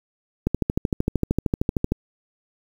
click train, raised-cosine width 3 ms, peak -7 dBFS, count 20, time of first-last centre 0.47-1.92 s, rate 13.1 Hz, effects 7-bit

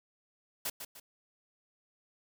white noise with echo, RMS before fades -35 dBFS, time 0.65-0.7 s, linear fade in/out 5 ms, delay 150 ms, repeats 2, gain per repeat -8 dB, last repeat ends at 1 s, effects none

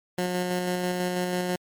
15% pulse tone with tremolo, 180 Hz, F#3, 47 cents flat, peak -18 dBFS, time 0.18-1.56 s, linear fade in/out 5 ms, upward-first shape square, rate 6.1 Hz, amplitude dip 25%, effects MP3 96 kbps

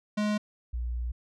square / sine tone pair in turn, 210 / 59.87 Hz, G#3 / A#1, +19 / +47 cents, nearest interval octave + minor seventh, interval 2172 cents, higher first, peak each -26 / -29 dBFS, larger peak first, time 0.17-0.38 / 0.73-1.12 s, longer second, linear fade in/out 10 ms, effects low-pass 6000 Hz 12 dB/octave

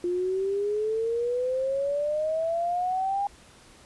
sine exponential sweep, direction up, 349.2 to 812 Hz, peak -24 dBFS, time 0.04-3.27 s, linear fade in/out 2 ms, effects pink hiss -53 dBFS RMS until 3.85 s + resampled to 24000 Hz

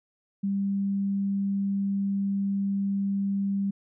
sine tone, 197.8 Hz, G3, 16 cents sharp, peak -24 dBFS, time 0.43-3.71 s, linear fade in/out 10 ms, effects none

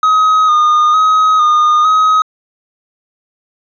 triangle tone with vibrato, 1244 Hz, D#6, 1 cent flat, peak -5 dBFS, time 0.03-2.22 s, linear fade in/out 2 ms, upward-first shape square, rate 1.1 Hz, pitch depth 30 cents each way, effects resampled to 16000 Hz

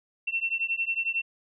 sine beating tone pair, 2700 / 2711 Hz, E7 / E7, +41 / +48 cents, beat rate 11 Hz, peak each -29 dBFS, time 0.27-1.22 s, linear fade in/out 10 ms, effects none

